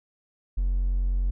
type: tone with hard clipping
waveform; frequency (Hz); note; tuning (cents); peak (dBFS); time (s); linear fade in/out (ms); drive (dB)
triangle; 45.02; F#1; -47; -22; 0.57-1.31; 10; 4
effects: none